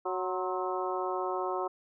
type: harmonic tone with a mistuned harmonic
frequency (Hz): 185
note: F#3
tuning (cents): 0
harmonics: 2 / 3 / 4 / 5 / 6 / 7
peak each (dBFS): -34 / -38 / -36 / -39 / -37 / -40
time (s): 0.05-1.68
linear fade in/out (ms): 10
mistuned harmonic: 6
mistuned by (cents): -68
effects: none